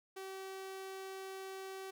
sawtooth tone, 383.3 Hz, G4, 39 cents flat, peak -40 dBFS, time 0.16-1.91 s, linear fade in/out 10 ms, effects none

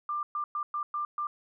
sine tone bursts at uneven times, 1190 Hz, D6, 22 cents sharp, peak -29 dBFS, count 6, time 0.09-0.23 / 0.35-0.44 / 0.55-0.63 / 0.74-0.83 / 0.94-1.05 / 1.18-1.27 s, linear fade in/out 2 ms, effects none

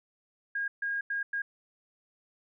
sine tone bursts at uneven times, 1628 Hz, G#6, 35 cents flat, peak -29 dBFS, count 4, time 0.55-0.68 / 0.82-1.01 / 1.1-1.23 / 1.33-1.42 s, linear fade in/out 5 ms, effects none

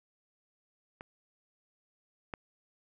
clicks, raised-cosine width 0.5 ms, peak -28 / -22 dBFS, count 2, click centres 1.009 / 2.338 s, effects none

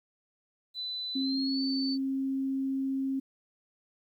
sine tone with pitch glide, 4000 to 4516 Hz, B7 to C#8, +21 to +31 cents, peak -33 dBFS, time 0.74-1.98 s, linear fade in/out 50 ms, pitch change +210 cents, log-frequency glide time 1.2-1.61 s
sine tone, 268.5 Hz, C4, 45 cents sharp, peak -28 dBFS, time 1.15-3.2 s, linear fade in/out 10 ms
effects 11-bit

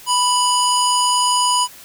harmonic tone with a mistuned harmonic, 987.8 Hz, B5, in tune, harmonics 1 / 3 / 5 / 7 / 9 / 10, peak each -16 / -21 / -23 / -24 / -26 / -26 dBFS, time 0.06-1.68 s, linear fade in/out 50 ms, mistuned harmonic 7, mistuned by -17 cents, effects white hiss -41 dBFS RMS until 1.84 s

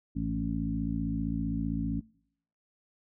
harmonic tone with a mistuned harmonic, 55.4 Hz, A1, 13 cents sharp, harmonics 1 / 2 / 3 / 4 / 5, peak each -36 / -39 / -35 / -35 / -34 dBFS, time 0.15-2.01 s, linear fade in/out 20 ms, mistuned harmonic 2, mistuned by -41 cents, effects noise-tail reverb RT60 0.7 s tail -25 dB re dry

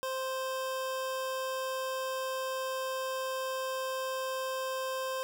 25% pulse tone, 523.3 Hz, C5, in tune, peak -29 dBFS, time 0.03-5.23 s, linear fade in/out 0 ms, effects none

